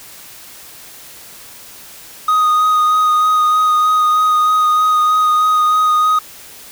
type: tone with vibrato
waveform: triangle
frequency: 1244.5 Hz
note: D#6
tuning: in tune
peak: -8 dBFS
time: 2.28-6.19 s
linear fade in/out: 5 ms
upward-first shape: sine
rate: 3.2 Hz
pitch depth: 13 cents each way
effects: white hiss -37 dBFS RMS until 6.71 s